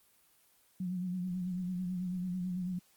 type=tone with vibrato; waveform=sine; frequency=181.3 Hz; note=F#3; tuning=35 cents flat; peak=-33 dBFS; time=0.8-2.79 s; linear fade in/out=5 ms; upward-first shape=sine; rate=9.1 Hz; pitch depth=49 cents each way; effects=white hiss -67 dBFS RMS until 2.96 s + Opus 24 kbps